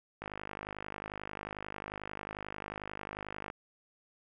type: click train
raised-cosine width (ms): 0.5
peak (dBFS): -24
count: 169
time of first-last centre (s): 0.22-3.501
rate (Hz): 51.2
effects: none